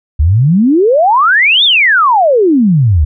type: exponential two-way sweep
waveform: sine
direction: up then down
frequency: 68.7 to 3714 to 68.7 Hz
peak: -5 dBFS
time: 0.19-3.05 s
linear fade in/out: 10 ms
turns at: 1.64 s
effects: none